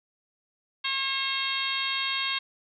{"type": "harmonic tone with a mistuned harmonic", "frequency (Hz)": 540, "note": "C#5", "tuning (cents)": -45, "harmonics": [2, 3, 4, 5, 6, 7, 8], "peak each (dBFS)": [-35, -37, -34, -33, -33, -34, -36], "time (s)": [0.84, 2.39], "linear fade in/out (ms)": 10, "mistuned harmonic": 7, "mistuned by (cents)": -25, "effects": []}